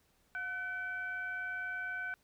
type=tone with frequency modulation; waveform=sine; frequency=1512 Hz; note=F#6; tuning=37 cents sharp; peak=-36 dBFS; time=0.35-2.14 s; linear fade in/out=0 ms; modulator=795 Hz; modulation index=0.48; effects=pink hiss -72 dBFS RMS until 2.23 s